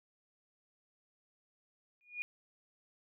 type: tone with exponential growth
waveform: sine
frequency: 2442 Hz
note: D#7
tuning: 33 cents flat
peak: -32 dBFS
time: 2.01-2.22 s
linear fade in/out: 0 ms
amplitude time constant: 44 ms
effects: none